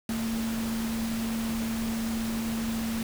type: tone in noise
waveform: sine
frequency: 226 Hz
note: A3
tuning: 47 cents sharp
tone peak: -28 dBFS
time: 0.09-3.03 s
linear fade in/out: 2 ms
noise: pink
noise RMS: -37 dBFS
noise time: 0.09-3.03 s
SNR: +6 dB
effects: none